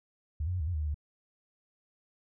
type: tone with pitch steps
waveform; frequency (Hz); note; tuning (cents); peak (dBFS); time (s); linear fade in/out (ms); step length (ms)
sine; 75.6 / 90.1 / 91 / 75.2 / 89.1 / 76.5 / 75.9 / 73.8; D#2 / F#2 / F#2 / D2 / F2 / D#2 / D#2 / D2; -49 / -45 / -28 / +42 / +35 / -29 / -42 / +9; -29; 0.4-0.944; 5; 68
effects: none